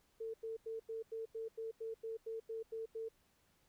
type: tone bursts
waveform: sine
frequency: 448.7 Hz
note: A4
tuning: 34 cents sharp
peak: -40 dBFS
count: 13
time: 0.2-3.088 s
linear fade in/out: 10 ms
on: 140 ms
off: 89 ms
effects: pink hiss -74 dBFS RMS until 3.68 s

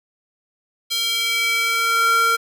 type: tone with high-pass filter sweep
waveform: square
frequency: 458.7 Hz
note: A#4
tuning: 28 cents flat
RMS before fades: -19 dBFS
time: 0.9-2.37 s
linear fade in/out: 20 ms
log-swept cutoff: 3600 to 1100 Hz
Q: 2.7
effects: none

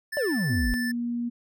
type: tone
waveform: square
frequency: 1760 Hz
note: A6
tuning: in tune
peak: -30 dBFS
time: 0.12-0.92 s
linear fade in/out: 10 ms
type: exponential sweep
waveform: triangle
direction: down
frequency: 617 to 40.53 Hz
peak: -22 dBFS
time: 0.17-0.74 s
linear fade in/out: 0 ms
type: tone with pitch glide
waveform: sine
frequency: 246.9 to 238.2 Hz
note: B3 to A#3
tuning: 0 to +38 cents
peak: -26 dBFS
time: 0.49-1.3 s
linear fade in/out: 20 ms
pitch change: -62 cents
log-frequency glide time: 0.61-0.92 s
effects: none

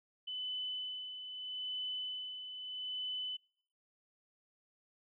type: tone with tremolo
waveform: sine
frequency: 3010 Hz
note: F#7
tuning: 29 cents sharp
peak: -36 dBFS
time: 0.27-3.37 s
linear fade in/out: 10 ms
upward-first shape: sine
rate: 0.79 Hz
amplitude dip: 55%
effects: noise-tail reverb RT60 0.6 s tail -24 dB re dry

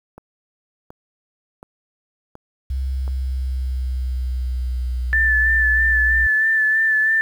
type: click train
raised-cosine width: 1 ms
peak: -24 dBFS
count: 5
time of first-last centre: 0.18-3.079 s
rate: 1.38 Hz
type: tone with pitch glide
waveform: sine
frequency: 66 to 60.87 Hz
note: C2 to B1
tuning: +16 to -24 cents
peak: -20 dBFS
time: 2.7-6.27 s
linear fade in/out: 5 ms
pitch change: -140 cents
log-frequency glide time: 2.88-5.49 s
type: tone with vibrato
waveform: sine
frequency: 1758 Hz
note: A6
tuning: 2 cents flat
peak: -14 dBFS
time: 5.13-7.21 s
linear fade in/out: 0 ms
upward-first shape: sine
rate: 3.1 Hz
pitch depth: 26 cents each way
effects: 8-bit

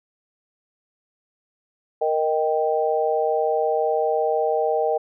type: chord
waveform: sine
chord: Eb major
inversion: second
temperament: equal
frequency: 466.2 / 622.3 / 784 Hz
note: Bb4 / Eb5 / G5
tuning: 0 / 0 / 0 cents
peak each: -22 / -23 / -24 dBFS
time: 2.01-4.98 s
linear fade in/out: 10 ms
effects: none

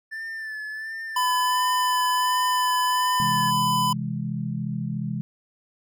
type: tone with vibrato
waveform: triangle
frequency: 1760 Hz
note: A6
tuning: in tune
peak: -29 dBFS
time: 0.11-3.51 s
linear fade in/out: 20 ms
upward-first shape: sine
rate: 1.4 Hz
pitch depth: 42 cents each way
type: tone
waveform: square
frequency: 1002 Hz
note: B5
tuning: 25 cents sharp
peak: -21 dBFS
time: 1.16-3.93 s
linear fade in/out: 5 ms
type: chord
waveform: sine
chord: C augmented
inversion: none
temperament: equal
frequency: 130.81 / 164.81 / 207.7 Hz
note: C3 / E3 / G#3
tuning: 0 / 0 / 0 cents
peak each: -30 dBFS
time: 3.2-5.21 s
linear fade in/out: 0 ms
effects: none

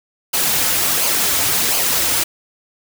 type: noise with flanger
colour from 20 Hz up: white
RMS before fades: -17 dBFS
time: 0.33-2.24 s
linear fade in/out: 10 ms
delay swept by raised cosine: 0.53 to 5.13 ms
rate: 1.4 Hz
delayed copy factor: -0.5
effects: none

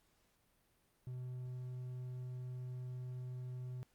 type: tone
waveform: triangle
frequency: 126 Hz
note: B2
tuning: 35 cents sharp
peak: -40 dBFS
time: 1.07-3.83 s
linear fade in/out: 0 ms
effects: pink hiss -75 dBFS RMS until 3.94 s + Opus 48 kbps

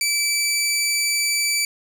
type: tone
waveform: 15% pulse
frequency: 2316 Hz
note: D7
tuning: 25 cents flat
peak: -12 dBFS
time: 0.01-1.65 s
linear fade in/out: 2 ms
effects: none

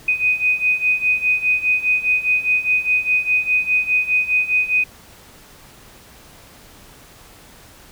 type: beating tone pair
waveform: sine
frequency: 2494 / 2498.9 Hz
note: D#7 / D#7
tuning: +3 / +7 cents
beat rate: 4.9 Hz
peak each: -20 / -17 dBFS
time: 0.08-4.84 s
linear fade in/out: 5 ms
effects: pink hiss -45 dBFS RMS until 7.91 s

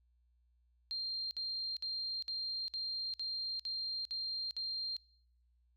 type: tone bursts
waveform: sine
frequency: 4186 Hz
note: C8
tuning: in tune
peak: -36 dBFS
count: 9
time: 0.91-4.966 s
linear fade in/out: 0 ms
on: 400 ms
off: 57 ms
effects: noise-tail reverb RT60 0.8 s tail -26 dB re dry + added 60 Hz sine -69 dBFS peak until 5.76 s

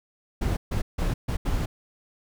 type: noise bursts at uneven times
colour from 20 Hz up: brown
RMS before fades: -25 dBFS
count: 5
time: 0.41-0.57 / 0.71-0.82 / 0.98-1.14 / 1.28-1.37 / 1.45-1.66 s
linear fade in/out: 10 ms
effects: none

